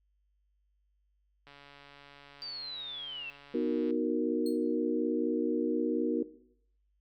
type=click train; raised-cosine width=0.3 ms; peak=-37 dBFS; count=347; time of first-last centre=1.47-3.907 s; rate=142 Hz
type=linear sweep; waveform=sine; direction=down; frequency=4699 to 2637 Hz; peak=-38 dBFS; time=2.42-3.3 s; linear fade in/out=0 ms
type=chord; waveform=sine; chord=B major seventh; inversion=none; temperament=equal; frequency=246.9 / 311.1 / 370 / 466.2 Hz; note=B3 / D#4 / F#4 / A#4; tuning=0 / 0 / 0 / 0 cents; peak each=-33 dBFS; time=3.54-6.23 s; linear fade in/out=5 ms
type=tone with exponential decay; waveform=sawtooth; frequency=4262 Hz; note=C8; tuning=31 cents sharp; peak=-38 dBFS; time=4.46-4.64 s; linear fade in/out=2 ms; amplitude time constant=38 ms
effects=noise-tail reverb RT60 0.7 s tail -17 dB re dry + added 50 Hz sine -70 dBFS peak until 7 s